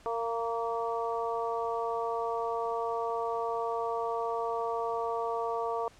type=harmonic tone with a mistuned harmonic; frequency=230 Hz; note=A#3; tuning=23 cents flat; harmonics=2 / 3 / 4 / 5; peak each=-33 / -35 / -36 / -37 dBFS; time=0.06-5.88 s; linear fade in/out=0 ms; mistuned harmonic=4; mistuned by=+19 cents; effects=pink hiss -58 dBFS RMS until 5.99 s + low-pass 8000 Hz 12 dB/octave